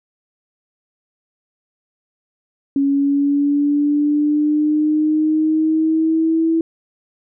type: linear sweep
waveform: sine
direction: up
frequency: 277.2 to 327.7 Hz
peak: -13 dBFS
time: 2.76-6.61 s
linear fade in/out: 2 ms
effects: none